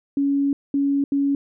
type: tone bursts at uneven times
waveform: sine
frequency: 280 Hz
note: C#4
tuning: 18 cents sharp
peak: -17 dBFS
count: 3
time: 0.17-0.53 / 0.74-1.04 / 1.12-1.35 s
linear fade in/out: 2 ms
effects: none